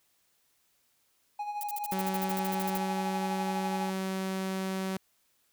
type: tone with tremolo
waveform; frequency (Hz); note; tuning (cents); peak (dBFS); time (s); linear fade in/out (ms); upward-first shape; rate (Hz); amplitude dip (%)
triangle; 830; G#5; -1; -29; 1.39-3.9; 5; sine; 12; 55
type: noise bursts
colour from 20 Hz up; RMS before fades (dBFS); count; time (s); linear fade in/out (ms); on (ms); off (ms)
violet; -37; 16; 1.61-2.774; 0; 24; 52
type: tone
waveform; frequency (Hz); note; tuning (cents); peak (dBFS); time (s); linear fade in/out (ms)
sawtooth; 190; F#3; +46; -27; 1.92-4.97; 2
effects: white hiss -71 dBFS RMS until 5.52 s